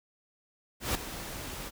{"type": "noise with ADSR envelope", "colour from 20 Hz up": "pink", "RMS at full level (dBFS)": -28, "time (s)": [0.8, 1.71], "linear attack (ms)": 150, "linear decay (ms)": 4, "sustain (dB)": -12, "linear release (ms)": 34, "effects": []}